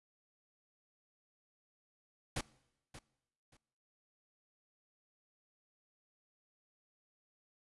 pink noise with echo, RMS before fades -37 dBFS, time 2.36-2.41 s, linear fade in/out 5 ms, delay 580 ms, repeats 2, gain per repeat -14 dB, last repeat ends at 3.57 s, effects noise-tail reverb RT60 0.9 s tail -22 dB re dry + resampled to 24000 Hz

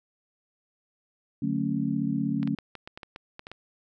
sine chord, D major seventh, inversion none, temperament just, 146.83 / 183.54 / 220.2 / 275.3 Hz, D3 / F#3 / A3 / C#4, 0 / -14 / +2 / -12 cents, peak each -32 / -32 / -29 / -29 dBFS, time 1.42-2.55 s, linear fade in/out 5 ms
clicks, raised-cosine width 0.3 ms, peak -24 dBFS, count 11, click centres 2.43 / 2.475 / 2.587 / 2.753 / 2.875 / 2.975 / 3.032 / 3.161 / 3.394 / 3.469 / 3.516 s
effects none

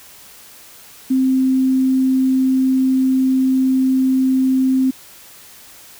sine tone, 261.6 Hz, C4, in tune, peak -12 dBFS, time 1.1-4.91 s, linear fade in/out 10 ms, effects white hiss -42 dBFS RMS until 5.99 s

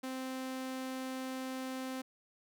sawtooth tone, 260.5 Hz, C4, 7 cents flat, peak -34 dBFS, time 0.03-2.02 s, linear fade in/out 10 ms, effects none

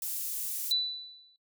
pink high-pass noise, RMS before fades -35 dBFS, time 0.02-0.72 s, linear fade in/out 2 ms, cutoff 11000 Hz, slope 12 dB/octave
sine tone with exponential decay, 3976 Hz, B7, 11 cents sharp, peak -23 dBFS, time 0.71-1.36 s, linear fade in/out 1 ms, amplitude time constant 140 ms
effects noise-tail reverb RT60 0.1 s tail -19 dB re dry

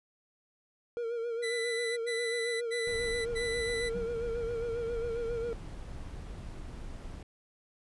triangle tone with vibrato, 466.2 Hz, A#4, in tune, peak -30 dBFS, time 0.97-5.53 s, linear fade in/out 0 ms, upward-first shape sine, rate 7.4 Hz, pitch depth 49 cents each way
30% pulse tone bursts, 1991 Hz, B6, 14 cents sharp, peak -31 dBFS, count 4, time 1.42-3.899 s, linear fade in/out 20 ms, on 550 ms, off 93 ms
brown noise, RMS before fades -42 dBFS, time 2.87-7.23 s, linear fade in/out 5 ms
sine tone with exponential decay, 185 Hz, F#3, in tune, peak -35 dBFS, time 3.95-4.18 s, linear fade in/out 5 ms, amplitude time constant 50 ms
effects resampled to 24000 Hz

